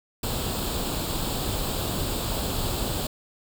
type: noise with comb filter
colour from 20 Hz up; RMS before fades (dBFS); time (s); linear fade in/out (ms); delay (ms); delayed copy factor
pink; -28; 0.23-3.07; 5; 0.25; +0.65
effects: none